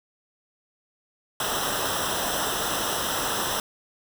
pink noise with comb filter, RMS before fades -27 dBFS, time 1.4-3.6 s, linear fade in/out 2 ms, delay 0.44 ms, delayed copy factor -0.85, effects none

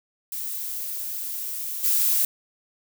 violet noise with level steps, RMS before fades -31 / -21 dBFS, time 0.32-2.25 s, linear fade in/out 2 ms, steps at 1.83 s, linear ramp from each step 20 ms, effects none

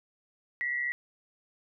sine tone pair together, 1933 / 2068 Hz, B6 / C7, -38 / -21 cents, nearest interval minor second, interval 117 cents, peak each -29 / -38 dBFS, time 0.61-0.92 s, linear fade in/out 0 ms, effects none

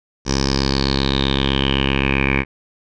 10% pulse tone with low-pass filter sweep, 67.8 Hz, C#2, 38 cents flat, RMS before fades -18 dBFS, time 0.25-2.45 s, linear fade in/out 50 ms, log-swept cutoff 5700 to 2200 Hz, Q 7.8, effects none

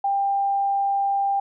sine tone, 794 Hz, G5, 22 cents sharp, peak -19 dBFS, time 0.04-1.4 s, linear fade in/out 5 ms, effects none

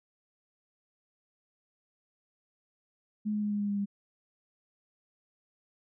sine tone with pitch steps, 211.5 / 209.7 / 207.9 / 206.1 / 204.3 / 202.5 / 200.8 Hz, G#3 / G#3 / G#3 / G#3 / G#3 / G#3 / G3, +32 / +17 / +2 / -13 / -28 / -43 / +42 cents, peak -28 dBFS, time 3.25-3.859 s, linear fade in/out 20 ms, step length 87 ms, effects none

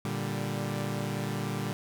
sawtooth chord, G minor, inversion first, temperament equal, 116.54 / 146.83 / 196 Hz, Bb2 / D3 / G3, 0 / 0 / 0 cents, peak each -31 dBFS, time 0.05-1.73 s, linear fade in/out 0 ms, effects none

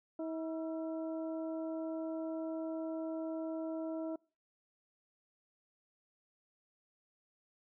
harmonic tone with a mistuned harmonic, 321.4 Hz, E4, 44 cents flat, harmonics 1 / 2 / 3 / 4, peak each -38 / -41 / -54 / -57 dBFS, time 0.19-4.16 s, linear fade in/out 5 ms, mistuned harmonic 4, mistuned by +73 cents, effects noise-tail reverb RT60 0.4 s tail -26 dB re dry

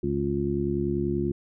harmonic tone, 70.3 Hz, C#2, 25 cents sharp, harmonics 1 / 2 / 3 / 4 / 5, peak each -34 / -31 / -30 / -34 / -27 dBFS, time 0.03-1.32 s, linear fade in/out 5 ms, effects none

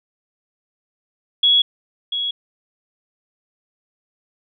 sine tone pair in turn, 3351 / 3338 Hz, G#7 / G#7, +15 / +8 cents, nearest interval unison, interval 7 cents, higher first, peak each -11 / -20 dBFS, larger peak first, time 1.43-1.62 / 2.12-2.31 s, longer neither, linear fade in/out 5 ms, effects none

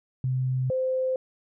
sine tone pair in turn, 129.1 / 518 Hz, C3 / C5, -23 / -17 cents, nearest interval 2 octaves, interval 2406 cents, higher second, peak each -23 dBFS, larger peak neither, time 0.24-0.7 / 0.7-1.16 s, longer neither, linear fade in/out 2 ms, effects none

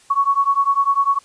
sine beating tone pair, 1108.7 / 1118.7 Hz, C#6 / C#6, 0 / +15 cents, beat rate 10 Hz, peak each -17 dBFS, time 0.1-1.19 s, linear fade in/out 10 ms, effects white hiss -51 dBFS RMS until 1.24 s + resampled to 22050 Hz

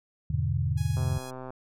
sine chord, E dominant seventh, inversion none, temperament equal with one note detuned, 82.41 / 101.92 / 123.47 / 146.83 Hz, E2 / G#2 / B2 / D3, 0 / -32 / 0 / 0 cents, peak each -30 dBFS, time 0.3-1.18 s, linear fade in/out 5 ms
5% pulse tone, 832 Hz, G#5, 3 cents sharp, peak -32 dBFS, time 0.77-1.31 s, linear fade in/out 10 ms
click train, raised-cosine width 1 ms, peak -26 dBFS, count 70, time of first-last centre 0.97-1.505 s, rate 129 Hz
effects none

